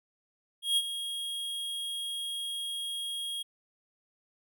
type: tone with ADSR envelope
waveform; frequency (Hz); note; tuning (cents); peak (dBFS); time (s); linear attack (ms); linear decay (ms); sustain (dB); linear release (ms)
square; 3273; G#7; -26; -23; 0.62-3.43; 150; 46; -11; 13
effects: none